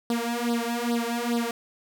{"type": "tone with flanger", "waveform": "sawtooth", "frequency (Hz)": 236, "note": "A#3", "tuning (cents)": 22, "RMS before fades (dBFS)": -27, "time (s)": [0.1, 1.51], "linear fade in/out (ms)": 2, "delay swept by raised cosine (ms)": [0.21, 3.11], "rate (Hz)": 2.4, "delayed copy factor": 0.9, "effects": []}